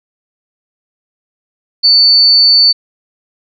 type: tone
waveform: sine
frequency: 4500 Hz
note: C#8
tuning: 25 cents sharp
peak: -4 dBFS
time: 1.83-2.73 s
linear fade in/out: 20 ms
effects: none